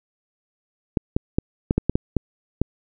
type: clicks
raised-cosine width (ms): 3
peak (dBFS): -5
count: 9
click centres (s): 0.972 / 1.165 / 1.385 / 1.709 / 1.78 / 1.896 / 1.955 / 2.167 / 2.616
effects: none